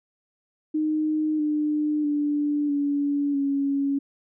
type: tone with pitch steps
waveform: sine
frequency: 308.5 / 300.8 / 293.2 / 285.9 / 278.7 Hz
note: D#4 / D4 / D4 / D4 / C#4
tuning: -15 / +42 / -3 / -46 / +9 cents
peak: -21 dBFS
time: 0.74-3.99 s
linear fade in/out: 10 ms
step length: 650 ms
effects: none